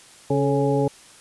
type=harmonic tone with a mistuned harmonic; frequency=138.59 Hz; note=C#3; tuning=in tune; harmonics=1 / 2 / 3 / 4 / 6; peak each=-23 / -24 / -22 / -26 / -28 dBFS; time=0.3-0.88 s; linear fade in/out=5 ms; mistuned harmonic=3; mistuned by=+56 cents; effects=white hiss -48 dBFS RMS until 1.2 s + resampled to 24000 Hz